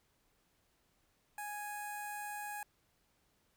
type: tone with notch filter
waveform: 15% pulse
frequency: 830.6 Hz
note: G#5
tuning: in tune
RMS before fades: -43 dBFS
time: 1.38-2.63 s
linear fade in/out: 2 ms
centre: 3500 Hz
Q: 0.64
effects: pink hiss -75 dBFS RMS until 3.56 s